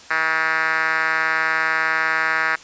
5% pulse tone with band-pass filter, 160 Hz, D#3, 49 cents sharp, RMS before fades -20 dBFS, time 0.1-2.56 s, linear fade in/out 10 ms, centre 1700 Hz, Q 2.5, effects white hiss -43 dBFS RMS until 2.63 s + resampled to 16000 Hz

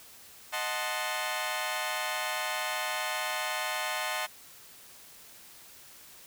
15% pulse chord, D# diminished seventh, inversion none, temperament equal, 622.3 / 740 / 880 / 1046.5 Hz, D#5 / F#5 / A5 / C6, 0 / 0 / 0 / 0 cents, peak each -30 dBFS, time 0.52-4.27 s, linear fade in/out 20 ms, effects white hiss -52 dBFS RMS until 6.26 s

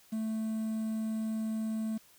triangle tone with quantisation, 220 Hz, A3, in tune, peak -29 dBFS, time 0.12-1.98 s, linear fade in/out 10 ms, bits 9, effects white hiss -61 dBFS RMS until 2.18 s

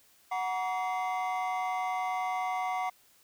triangle tone cluster, 740 / 950 / 1141 / 2074 Hz, F#5 / A#5 / C#6 / C7, 0 / +33 / +50 / -16 cents, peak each -29 / -35 / -35 / -38 dBFS, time 0.31-2.9 s, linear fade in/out 10 ms, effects tanh soft clip ceiling -20 dBFS + white hiss -63 dBFS RMS until 3.23 s

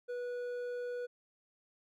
triangle tone with hard clipping, 489 Hz, B4, 17 cents flat, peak -38 dBFS, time 0.08-1.07 s, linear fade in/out 20 ms, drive 9 dB, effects none

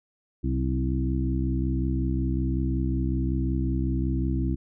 harmonic tone with a mistuned harmonic, 65.41 Hz, C2, in tune, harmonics 1 / 2 / 3 / 4 / 5, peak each -26 / -29 / -34 / -31 / -32 dBFS, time 0.43-4.56 s, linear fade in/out 20 ms, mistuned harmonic 3, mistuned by -37 cents, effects none

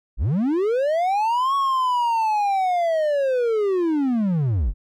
triangle linear two-way sweep, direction up then down, 35.33 to 1117 to 35.33 Hz, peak -16 dBFS, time 0.17-4.74 s, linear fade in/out 50 ms, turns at 1.55 s, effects none

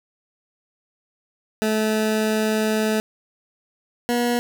20% pulse tone pair in turn, 216.9 / 240.7 Hz, A3 / B3, -25 / -44 cents, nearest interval major second, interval 181 cents, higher second, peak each -14 dBFS, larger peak neither, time 1.62-3 / 4.09-4.39 s, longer first, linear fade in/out 0 ms, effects none

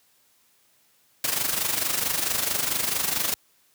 white noise with amplitude modulation, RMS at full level -23 dBFS, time 1.24-3.34 s, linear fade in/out 2 ms, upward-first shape sine, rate 24.5 Hz, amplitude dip 65%, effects white hiss -63 dBFS RMS until 3.74 s + high-pass 60 Hz 12 dB/octave

